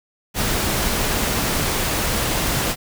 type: noise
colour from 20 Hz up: pink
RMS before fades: -21 dBFS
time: 0.34-2.76 s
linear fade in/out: 50 ms
effects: none